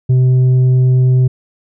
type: tone with tanh clipping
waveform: sine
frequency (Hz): 127.9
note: C3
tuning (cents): -39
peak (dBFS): -8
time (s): 0.09-1.28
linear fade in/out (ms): 10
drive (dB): 4
effects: none